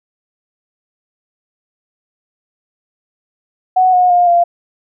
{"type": "tone with pitch steps", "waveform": "sine", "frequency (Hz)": [742, 725.1, 708.5, 692.3], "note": ["F#5", "F#5", "F5", "F5"], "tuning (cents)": [5, -35, 25, -15], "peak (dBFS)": -7, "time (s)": [3.76, 4.44], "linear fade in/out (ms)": 10, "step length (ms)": 170, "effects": []}